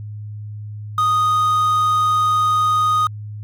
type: tone with quantisation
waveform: triangle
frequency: 1242 Hz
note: D#6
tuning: 3 cents flat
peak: -12 dBFS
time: 0.98-3.07 s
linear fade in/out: 2 ms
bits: 6
effects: added 105 Hz sine -28 dBFS peak until 3.43 s